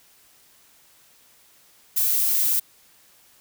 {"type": "noise", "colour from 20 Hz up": "violet", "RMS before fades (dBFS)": -21, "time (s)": [1.96, 2.6], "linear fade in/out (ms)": 10, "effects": ["white hiss -56 dBFS RMS until 3.4 s"]}